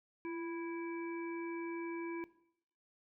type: harmonic tone with a mistuned harmonic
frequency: 329.6 Hz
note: E4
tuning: in tune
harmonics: 1 / 3 / 5 / 7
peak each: -39 / -49 / -55 / -50 dBFS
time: 0.25-2.24 s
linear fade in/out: 0 ms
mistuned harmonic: 1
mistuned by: +43 cents
effects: noise-tail reverb RT60 0.7 s tail -17 dB re dry